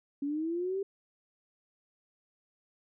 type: linear sweep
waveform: sine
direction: up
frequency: 277.2 to 398.3 Hz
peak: -30 dBFS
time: 0.22-0.83 s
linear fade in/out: 5 ms
effects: none

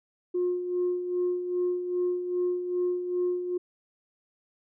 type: tone with tremolo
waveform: sine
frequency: 357.9 Hz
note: F4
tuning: 42 cents sharp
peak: -22 dBFS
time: 0.34-3.58 s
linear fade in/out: 10 ms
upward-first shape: sine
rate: 2.5 Hz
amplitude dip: 60%
effects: tanh soft clip ceiling -20 dBFS

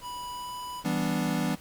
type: tone with pitch glide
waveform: square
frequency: 983 to 989.3 Hz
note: B5 to B5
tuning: -8 to +3 cents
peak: -36 dBFS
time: 0.01-0.84 s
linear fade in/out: 50 ms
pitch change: +11 cents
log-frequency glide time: 0.3-0.53 s
type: chord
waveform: square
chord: E minor seventh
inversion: none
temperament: equal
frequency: 164.81 / 196 / 246.9 / 293.7 Hz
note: E3 / G3 / B3 / D4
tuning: 0 / 0 / 0 / 0 cents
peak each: -32 / -32 / -32 / -34 dBFS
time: 0.84-1.56 s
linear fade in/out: 20 ms
effects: pink hiss -51 dBFS RMS until 1.6 s

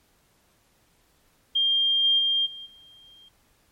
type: tone with level steps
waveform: sine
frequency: 3200 Hz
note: G7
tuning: 35 cents sharp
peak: -19 / -17 / -20 / -37 / -49 dBFS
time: 1.55-3.29 s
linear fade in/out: 10 ms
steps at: 2.03 / 2.18 / 2.45 / 2.65 s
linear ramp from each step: 20 ms
effects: pink hiss -64 dBFS RMS until 3.71 s + MP3 64 kbps

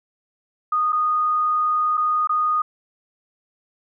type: tone with dropouts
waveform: sine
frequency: 1235 Hz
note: D#6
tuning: 13 cents flat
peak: -17 dBFS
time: 0.72-2.62 s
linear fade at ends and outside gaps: 5 ms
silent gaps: 0.923-0.928 / 1.972-1.976 / 2.273-2.293 s
effects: none

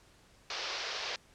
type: band-pass noise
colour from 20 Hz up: white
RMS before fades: -38 dBFS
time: 0.5-1.16 s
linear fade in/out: 2 ms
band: 370 to 5500 Hz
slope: 48 dB/octave
effects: pink hiss -62 dBFS RMS until 1.34 s + low-pass 9000 Hz 12 dB/octave

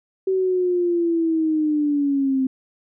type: linear sweep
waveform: sine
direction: down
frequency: 382.3 to 260.2 Hz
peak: -17 dBFS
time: 0.27-2.47 s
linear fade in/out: 5 ms
effects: none

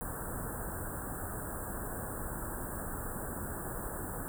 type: band-stop noise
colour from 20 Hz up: pink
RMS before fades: -39 dBFS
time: 0.01-4.28 s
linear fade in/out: 0 ms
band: 1700 to 7800 Hz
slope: 96 dB/octave
effects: none

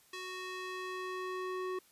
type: tone with band-pass filter sweep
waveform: square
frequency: 370 Hz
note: F#4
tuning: in tune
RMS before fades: -40 dBFS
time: 0.13-1.79 s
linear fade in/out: 5 ms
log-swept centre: 3200 to 770 Hz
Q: 0.7
effects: white hiss -65 dBFS RMS until 1.91 s + resampled to 32000 Hz

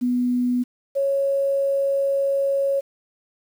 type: tone pair in turn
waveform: sine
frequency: 246.9 / 552.2 Hz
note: B3 / C#5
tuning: 0 / -7 cents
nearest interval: octave + major second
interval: 1393 cents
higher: second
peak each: -18 dBFS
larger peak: neither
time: 0.01-0.64 / 0.95-2.81 s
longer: second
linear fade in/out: 20 ms
effects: 8-bit

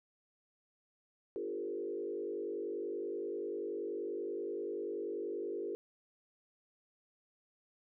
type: tone with frequency modulation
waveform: sine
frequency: 402.5 Hz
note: G4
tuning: 46 cents sharp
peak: -36 dBFS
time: 1.36-5.75 s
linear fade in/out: 0 ms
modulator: 50.4 Hz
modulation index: 1.4
effects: none

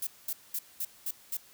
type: noise bursts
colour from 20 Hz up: violet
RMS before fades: -33 dBFS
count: 6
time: 0.02-1.37 s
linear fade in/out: 5 ms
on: 50 ms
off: 210 ms
effects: white hiss -57 dBFS RMS until 1.53 s

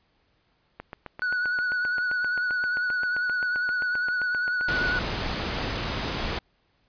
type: click train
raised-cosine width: 0.5 ms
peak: -21 dBFS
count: 30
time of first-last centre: 0.8-4.611 s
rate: 7.61 Hz
type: tone with vibrato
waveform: triangle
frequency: 1470 Hz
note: F#6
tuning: 12 cents flat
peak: -22 dBFS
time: 1.22-4.99 s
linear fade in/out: 0 ms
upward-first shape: sine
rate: 10 Hz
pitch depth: 31 cents each way
type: noise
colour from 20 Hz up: pink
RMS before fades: -29 dBFS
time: 4.68-6.39 s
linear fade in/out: 5 ms
effects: pink hiss -68 dBFS RMS until 6.88 s + resampled to 11025 Hz

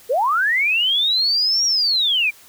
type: linear two-way sweep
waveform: sine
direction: up then down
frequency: 436 to 5690 to 2298 Hz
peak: -15 dBFS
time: 0.09-2.31 s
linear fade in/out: 20 ms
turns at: 1.65 s
effects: white hiss -47 dBFS RMS until 2.48 s

